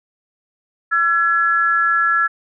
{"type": "tone pair together", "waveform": "sine", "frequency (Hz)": [1350, 1693.7], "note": ["E6", "G#6"], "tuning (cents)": [41, 34], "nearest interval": "major third", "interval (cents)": 393, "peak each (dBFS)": -16, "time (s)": [0.91, 2.28], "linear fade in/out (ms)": 20, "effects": []}